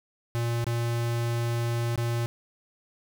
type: tone with dropouts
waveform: square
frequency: 117.7 Hz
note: A#2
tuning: 17 cents sharp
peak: -26 dBFS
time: 0.35-2.26 s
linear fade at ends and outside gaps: 0 ms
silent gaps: 0.643-0.667 / 1.958-1.977 s
effects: none